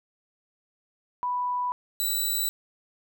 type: tone pair in turn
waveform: sine / 5% pulse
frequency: 987.8 / 3951 Hz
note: B5 / B7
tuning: 0 / 0 cents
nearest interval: 2 octaves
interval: 2400 cents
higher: second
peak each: -25 / -17 dBFS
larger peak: second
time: 1.23-1.72 / 2-2.49 s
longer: neither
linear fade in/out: 0 ms
effects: none